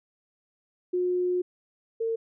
sine tone pair in turn, 360.2 / 453.8 Hz, F#4 / A#4, -46 / -47 cents, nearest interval major third, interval 399 cents, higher second, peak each -23 / -25 dBFS, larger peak first, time 0.93-1.42 / 2-2.16 s, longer first, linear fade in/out 10 ms, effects none

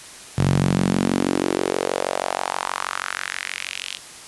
sawtooth tone with high-pass filter sweep, 46.25 Hz, F#1, in tune, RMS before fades -23 dBFS, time 0.37-3.98 s, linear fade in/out 20 ms, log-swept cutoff 120 to 3200 Hz, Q 2.7, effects white hiss -40 dBFS RMS until 4.27 s + resampled to 24000 Hz

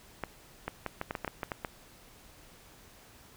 clicks, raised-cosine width 0.5 ms, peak -18 dBFS, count 11, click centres 0.237 / 0.68 / 0.863 / 1.014 / 1.109 / 1.152 / 1.247 / 1.278 / 1.432 / 1.518 / 1.648 s, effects pink hiss -56 dBFS RMS until 3.36 s

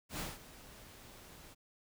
pink noise with ADSR envelope, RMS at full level -39 dBFS, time 0.09-1.55 s, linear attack 99 ms, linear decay 190 ms, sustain -16 dB, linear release 26 ms, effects none

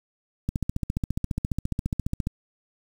click train, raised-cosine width 5 ms, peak -13 dBFS, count 27, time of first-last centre 0.49-2.271 s, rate 14.6 Hz, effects 7-bit

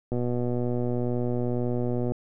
click train, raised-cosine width 2 ms, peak -16 dBFS, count 245, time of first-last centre 0.12-2.12 s, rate 122 Hz, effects none

